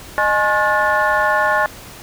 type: tone cluster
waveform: sine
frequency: 613 / 843 / 1076 / 1442 / 1754 Hz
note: D#5 / G#5 / C6 / F#6 / A6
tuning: -26 / +26 / +48 / -45 / -6 cents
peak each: -19 dBFS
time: 0.18-1.66 s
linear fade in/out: 0 ms
effects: tanh soft clip ceiling -5 dBFS + pink hiss -37 dBFS RMS until 2.02 s